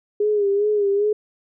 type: tone with vibrato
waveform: sine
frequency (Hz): 410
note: G#4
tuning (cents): -22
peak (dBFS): -16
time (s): 0.2-1.13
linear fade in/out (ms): 5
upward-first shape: sine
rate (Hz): 2.5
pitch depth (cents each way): 59
effects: none